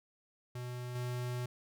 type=tone with level steps; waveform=square; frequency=123.6 Hz; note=B2; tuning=2 cents sharp; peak=-40 / -36 dBFS; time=0.55-1.46 s; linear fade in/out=5 ms; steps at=0.95 s; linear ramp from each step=5 ms; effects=none